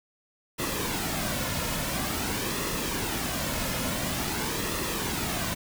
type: noise with flanger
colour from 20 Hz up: pink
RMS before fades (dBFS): -30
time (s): 0.58-5.55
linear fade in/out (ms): 20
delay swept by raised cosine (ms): 1.3 to 2.6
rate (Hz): 0.48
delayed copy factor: -0.5
effects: none